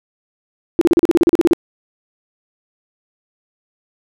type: tone bursts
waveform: sine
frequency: 338.5 Hz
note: E4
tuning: 46 cents sharp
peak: -7 dBFS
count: 13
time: 0.79-1.533 s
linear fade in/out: 0 ms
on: 23 ms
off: 37 ms
effects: none